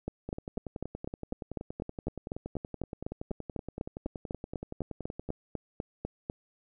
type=two click trains; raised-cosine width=2 ms; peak=-20 / -24 dBFS; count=26 / 54; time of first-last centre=0.08-6.299 / 0.29-5.29 s; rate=4.02 / 10.6 Hz; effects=none